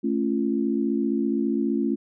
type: chord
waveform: sine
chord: A augmented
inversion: none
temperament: just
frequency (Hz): 220 / 275 / 343.8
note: A3 / C#4 / E#4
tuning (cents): 0 / -14 / -27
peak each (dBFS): -25 / -25 / -27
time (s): 0.03-1.96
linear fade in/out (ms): 20
effects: none